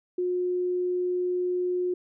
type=tone; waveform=sine; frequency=360 Hz; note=F#4; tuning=47 cents flat; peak=-24 dBFS; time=0.18-1.94 s; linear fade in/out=5 ms; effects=none